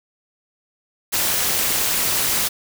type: noise with amplitude modulation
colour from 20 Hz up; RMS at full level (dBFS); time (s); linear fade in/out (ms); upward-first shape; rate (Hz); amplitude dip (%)
white; -17; 1.12-2.49; 20; sine; 232; 70
effects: none